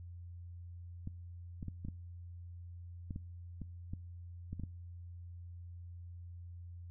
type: clicks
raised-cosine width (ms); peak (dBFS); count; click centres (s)
5; -29; 12; 1.074 / 1.628 / 1.683 / 1.85 / 1.885 / 3.108 / 3.161 / 3.617 / 3.935 / 4.53 / 4.597 / 4.636
effects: noise-tail reverb RT60 0.6 s tail -24 dB re dry + added 87 Hz sine -46 dBFS peak until 6.9 s